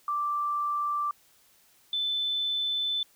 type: tone pair in turn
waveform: sine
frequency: 1174 / 3518 Hz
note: D6 / A7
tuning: -1 / -1 cents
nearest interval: octave + perfect fifth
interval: 1900 cents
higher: second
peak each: -26 dBFS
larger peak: neither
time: 0.08-1.11 / 1.93-3.03 s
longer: second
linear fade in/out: 2 ms
effects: white hiss -62 dBFS RMS until 3.15 s